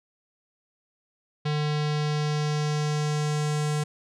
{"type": "tone with low-pass filter sweep", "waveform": "square", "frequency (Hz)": 150, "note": "D3", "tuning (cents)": 37, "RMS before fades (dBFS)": -26, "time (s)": [1.45, 3.84], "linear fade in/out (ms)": 10, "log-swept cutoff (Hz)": [4100, 8300], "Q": 1.9, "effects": []}